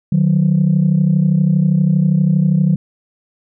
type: tone pair together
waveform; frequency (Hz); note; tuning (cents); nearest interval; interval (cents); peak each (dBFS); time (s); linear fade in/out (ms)
sine; 152.1 / 184.6; D#3 / F#3; -39 / -4; minor third; 335; -12; 0.12-2.76; 5
effects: tanh soft clip ceiling -5 dBFS